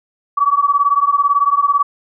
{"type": "beating tone pair", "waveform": "sine", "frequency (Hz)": [1132, 1150], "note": ["C#6", "D6"], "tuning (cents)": [36, -37], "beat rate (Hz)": 18, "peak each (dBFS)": -14, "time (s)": [0.37, 1.83], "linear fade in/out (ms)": 10, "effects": []}